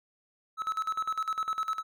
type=tone with tremolo; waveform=triangle; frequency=1298 Hz; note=E6; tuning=27 cents flat; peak=-25 dBFS; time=0.57-1.83 s; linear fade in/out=50 ms; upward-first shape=square; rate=9.9 Hz; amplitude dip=80%; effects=none